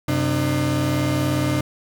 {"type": "tone cluster", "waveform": "35% pulse", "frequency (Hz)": [93.9, 131.3, 300.4], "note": ["F#2", "C3", "D4"], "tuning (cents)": [26, 6, 39], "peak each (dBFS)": [-26, -20, -21], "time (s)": [0.08, 1.61], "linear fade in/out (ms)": 5, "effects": []}